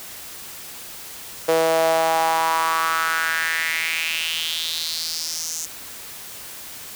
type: tone with high-pass filter sweep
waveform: sawtooth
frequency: 162.6 Hz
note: E3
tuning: 23 cents flat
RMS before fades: -22 dBFS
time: 1.48-5.66 s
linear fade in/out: 10 ms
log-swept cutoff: 510 to 6700 Hz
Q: 4.4
effects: white hiss -37 dBFS RMS until 6.95 s